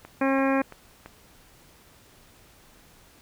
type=click train; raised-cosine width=0.5 ms; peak=-26 dBFS; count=4; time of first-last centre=0.05-1.06 s; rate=2.97 Hz
type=harmonic tone; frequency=270 Hz; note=C#4; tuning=45 cents flat; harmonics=1 / 2 / 3 / 4 / 5 / 6 / 7 / 8 / 9; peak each=-23 / -26 / -31 / -31 / -37 / -33 / -37 / -40 / -36 dBFS; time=0.21-0.62 s; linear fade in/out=5 ms
effects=pink hiss -55 dBFS RMS until 3.21 s

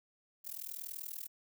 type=noise with amplitude modulation; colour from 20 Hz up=violet; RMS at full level=-40 dBFS; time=0.44-1.28 s; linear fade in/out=20 ms; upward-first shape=sine; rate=40.5 Hz; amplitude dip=95%; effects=none

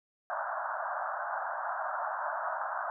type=band-pass noise; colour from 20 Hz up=pink; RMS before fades=-35 dBFS; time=0.3-2.9 s; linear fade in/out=0 ms; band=610 to 1600 Hz; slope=96 dB/octave; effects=none

